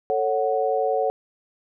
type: chord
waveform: sine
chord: F# minor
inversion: first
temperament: just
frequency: 444 / 555 / 740 Hz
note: A4 / C#5 / F#5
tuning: +16 / +2 / 0 cents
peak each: -24 dBFS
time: 0.1-1.1 s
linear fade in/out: 0 ms
effects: none